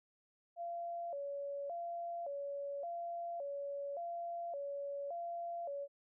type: tone with vibrato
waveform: sine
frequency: 622.3 Hz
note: D#5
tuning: in tune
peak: -39 dBFS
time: 0.56-5.88 s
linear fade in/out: 50 ms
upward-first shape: square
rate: 0.88 Hz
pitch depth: 170 cents each way
effects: none